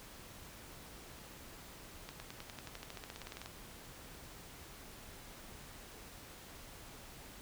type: accelerating click train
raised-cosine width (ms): 0.2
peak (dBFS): -28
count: 20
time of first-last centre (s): 2.09-3.46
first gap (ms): 110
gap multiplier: 0.95
effects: pink hiss -53 dBFS RMS until 7.41 s